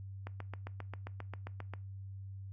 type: click train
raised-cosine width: 0.5 ms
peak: -28 dBFS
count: 12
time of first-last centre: 0.27-1.737 s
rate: 7.5 Hz
effects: noise-tail reverb RT60 0.3 s tail -20 dB re dry + added 97 Hz sine -43 dBFS peak until 2.52 s